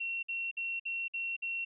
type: tone bursts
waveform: sine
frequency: 2726 Hz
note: F7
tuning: 43 cents flat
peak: -33 dBFS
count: 6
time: 0-1.65 s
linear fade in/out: 10 ms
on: 230 ms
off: 54 ms
effects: none